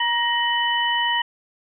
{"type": "tone cluster", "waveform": "sine", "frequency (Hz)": [949, 1878, 2989], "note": ["A#5", "A#6", "F#7"], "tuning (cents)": [31, 12, 17], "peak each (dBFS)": -23, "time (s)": [0, 1.22], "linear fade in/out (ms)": 5, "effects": []}